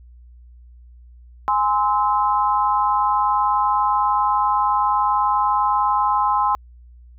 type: chord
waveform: sine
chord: Ab augmented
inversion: none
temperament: just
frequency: 830.6 / 1038.3 / 1297.8 Hz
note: Ab5 / C6 / E6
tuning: 0 / -14 / -27 cents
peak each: -20 / -18 / -24 dBFS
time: 1.48-6.55 s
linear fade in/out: 0 ms
effects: added 60 Hz sine -42 dBFS peak until 7.18 s